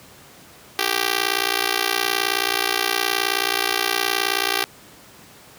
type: tone with amplitude modulation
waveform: 5% pulse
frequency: 392 Hz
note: G4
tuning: in tune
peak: -4 dBFS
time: 0.79-4.64 s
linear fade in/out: 0 ms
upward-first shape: sine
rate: 59 Hz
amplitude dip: 100%
effects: pink hiss -46 dBFS RMS until 5.58 s + high-pass 100 Hz 12 dB/octave